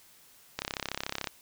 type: click train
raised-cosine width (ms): 0.2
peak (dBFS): -14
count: 24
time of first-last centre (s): 0.59-1.272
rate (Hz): 33.7
effects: white hiss -58 dBFS RMS until 1.41 s